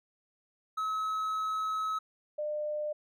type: tone pair in turn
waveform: triangle / sine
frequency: 1286 / 600.8 Hz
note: E6 / D5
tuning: -43 / +39 cents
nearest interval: octave + minor second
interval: 1318 cents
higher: first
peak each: -28 / -31 dBFS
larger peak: first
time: 0.77-1.99 / 2.38-2.93 s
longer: first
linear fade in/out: 10 ms
effects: none